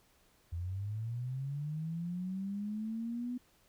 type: linear sweep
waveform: sine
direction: up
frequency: 82.41 to 249.6 Hz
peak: -35 dBFS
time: 0.52-3.38 s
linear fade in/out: 10 ms
effects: pink hiss -68 dBFS RMS until 3.68 s